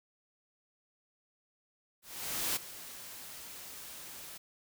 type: noise with ADSR envelope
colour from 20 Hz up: white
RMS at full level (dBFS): -32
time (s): 2.02-4.38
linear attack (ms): 540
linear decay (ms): 15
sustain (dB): -15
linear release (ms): 10
effects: none